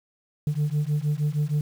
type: beating tone pair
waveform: sine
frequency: 145.7 / 152.1 Hz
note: D3 / D#3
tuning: -13 / -39 cents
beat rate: 6.4 Hz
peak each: -23 dBFS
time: 0.47-1.61 s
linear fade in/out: 2 ms
effects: tanh soft clip ceiling -19 dBFS + 8-bit